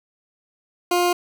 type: tone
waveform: 20% pulse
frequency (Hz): 353.3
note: F4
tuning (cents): +20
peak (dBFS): -12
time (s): 0.91-1.13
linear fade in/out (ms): 5
effects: none